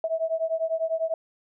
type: beating tone pair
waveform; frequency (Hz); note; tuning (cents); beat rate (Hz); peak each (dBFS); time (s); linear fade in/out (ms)
sine; 645 / 655; E5 / E5; -38 / -11; 10; -27; 0.04-1.14; 2
effects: none